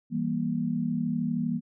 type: chord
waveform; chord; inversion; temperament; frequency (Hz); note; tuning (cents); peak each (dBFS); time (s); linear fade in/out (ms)
sine; E diminished; none; just; 164.81 / 197.78 / 237.3; E3 / G3 / Bb3; 0 / +16 / +31; -31 / -32 / -28; 0.1-1.61; 50
effects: none